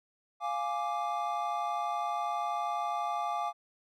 triangle chord, D diminished, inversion first, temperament equal, 698.5 / 830.6 / 1174.7 Hz, F5 / Ab5 / D6, 0 / 0 / 0 cents, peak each -33 dBFS, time 0.4-3.53 s, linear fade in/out 50 ms, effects none

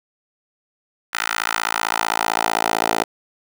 10% pulse tone with high-pass filter sweep, 55.6 Hz, A1, 19 cents sharp, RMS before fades -21 dBFS, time 1.13-3.04 s, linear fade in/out 10 ms, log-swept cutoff 1500 to 560 Hz, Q 1.7, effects none

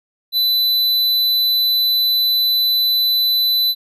square tone, 4000 Hz, B7, 21 cents sharp, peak -14 dBFS, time 0.32-3.75 s, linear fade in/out 50 ms, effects resampled to 32000 Hz

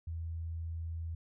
sine tone, 82.41 Hz, E2, in tune, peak -36 dBFS, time 0.07-1.15 s, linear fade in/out 5 ms, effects none

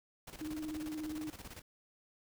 pink noise with tremolo, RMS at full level -48 dBFS, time 0.27-1.62 s, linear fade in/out 5 ms, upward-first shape square, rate 17 Hz, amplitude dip 70%
sine tone with vibrato, 308.4 Hz, D#4, 15 cents flat, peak -38 dBFS, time 0.41-1.3 s, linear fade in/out 2 ms, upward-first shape sine, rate 17 Hz, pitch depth 35 cents each way
effects none

